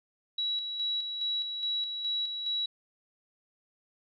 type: tone with tremolo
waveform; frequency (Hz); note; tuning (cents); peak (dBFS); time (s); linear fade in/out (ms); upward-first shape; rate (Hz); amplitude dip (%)
sine; 3900; B7; -23; -28; 0.38-2.66; 5; square; 2.4; 45
effects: none